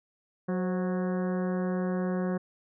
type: harmonic tone with a mistuned harmonic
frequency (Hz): 184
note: F#3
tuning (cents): -9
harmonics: 1 / 2 / 3 / 4 / 5 / 6 / 7 / 8 / 9 / 10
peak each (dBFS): -28 / -34 / -36 / -43 / -50 / -44 / -52 / -48 / -48 / -54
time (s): 0.48-2.38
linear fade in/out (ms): 10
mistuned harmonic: 3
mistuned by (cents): -55
effects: none